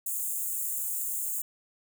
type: high-pass noise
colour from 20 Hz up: white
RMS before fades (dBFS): -32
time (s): 0.06-1.42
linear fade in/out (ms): 5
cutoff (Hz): 6800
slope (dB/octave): 96
effects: none